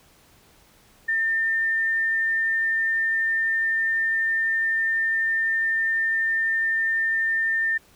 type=tone; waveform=sine; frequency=1803 Hz; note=A6; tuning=42 cents sharp; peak=-20 dBFS; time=1.08-7.78 s; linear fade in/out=10 ms; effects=pink hiss -56 dBFS RMS until 7.95 s